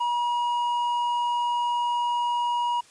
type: tone with hard clipping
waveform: sine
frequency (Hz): 960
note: B5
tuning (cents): -49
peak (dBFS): -24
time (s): 0-2.81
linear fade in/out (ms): 10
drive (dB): 5
effects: white hiss -54 dBFS RMS until 2.9 s + resampled to 22050 Hz